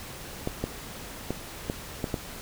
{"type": "clicks", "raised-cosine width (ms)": 2, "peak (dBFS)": -14, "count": 6, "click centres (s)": [0.474, 0.64, 1.306, 1.699, 2.042, 2.142], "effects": ["pink hiss -41 dBFS RMS until 2.41 s"]}